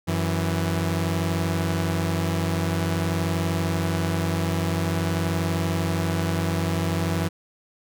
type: tone pair together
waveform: sawtooth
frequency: 92.65 / 164.81 Hz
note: F#2 / E3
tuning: +3 / 0 cents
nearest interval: minor seventh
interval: 997 cents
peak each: -21 dBFS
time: 0.07-7.29 s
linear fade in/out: 20 ms
effects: none